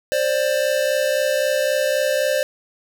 square tone pair together, 528 / 591.8 Hz, C5 / D5, +16 / +13 cents, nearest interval major second, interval 197 cents, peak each -21 dBFS, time 0.12-2.43 s, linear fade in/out 0 ms, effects none

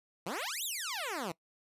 10% pulse exponential two-way sweep, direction up then down, 154.4 to 4000 to 154.4 Hz, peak -27 dBFS, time 0.26-1.32 s, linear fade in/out 5 ms, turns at 0.64 s, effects noise-tail reverb RT60 0.1 s tail -22 dB re dry + resampled to 32000 Hz

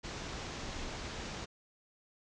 pink low-pass noise, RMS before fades -42 dBFS, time 0.03-1.46 s, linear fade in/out 20 ms, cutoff 7000 Hz, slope 48 dB/octave, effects none

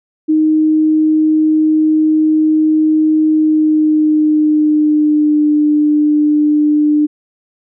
sine tone with pitch glide, 311.1 to 299.3 Hz, D#4 to D4, 0 to +33 cents, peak -8 dBFS, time 0.28-7.07 s, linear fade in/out 20 ms, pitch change -67 cents, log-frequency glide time 3.3-5.52 s, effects none

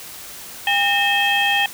sine tone cluster, 804 / 1830 / 2591 / 3206 Hz, G5 / A#6 / E7 / G7, +44 / -32 / -30 / +38 cents, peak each -20 dBFS, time 0.67-1.66 s, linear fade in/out 2 ms, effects tanh soft clip ceiling -7 dBFS + white hiss -36 dBFS RMS until 1.73 s

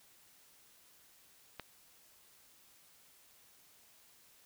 click, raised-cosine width 0.3 ms, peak -26 dBFS, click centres 1.597 s, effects white hiss -64 dBFS RMS until 4.45 s

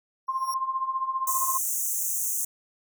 20% pulse tone with exponential growth, 5588 Hz, F8, in tune, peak -25 dBFS, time 0.27-0.54 s, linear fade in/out 2 ms, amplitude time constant 58 ms
sine tone with tremolo, 1055 Hz, C6, 14 cents sharp, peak -22 dBFS, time 0.28-1.58 s, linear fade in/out 10 ms, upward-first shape triangle, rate 15 Hz, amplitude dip 80%
pink high-pass noise, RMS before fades -28 dBFS, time 1.27-2.45 s, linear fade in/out 5 ms, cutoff 6100 Hz, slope 96 dB/octave
effects none

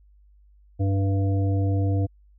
harmonic tone, 97.9 Hz, G2, 2 cents flat, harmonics 1 / 3 / 5 / 7, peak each -20 / -29 / -34 / -37 dBFS, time 0.79-2.07 s, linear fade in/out 20 ms, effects added 50 Hz sine -52 dBFS peak until 2.38 s

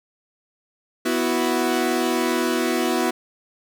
sawtooth chord, B suspended fourth, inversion none, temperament equal, 246.9 / 329.6 / 370 Hz, B3 / E4 / F#4, 0 / 0 / 0 cents, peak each -20 dBFS, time 1.05-3.11 s, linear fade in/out 10 ms, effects none

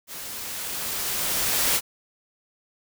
white noise with level ramp, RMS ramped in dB -37 to -21 dBFS, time 0.07-1.81 s, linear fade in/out 50 ms, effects none

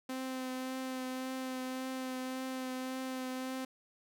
sawtooth tone with vibrato, 258.9 Hz, C4, 18 cents flat, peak -33 dBFS, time 0.09-3.65 s, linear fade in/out 5 ms, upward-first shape triangle, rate 1.8 Hz, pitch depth 17 cents each way, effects none

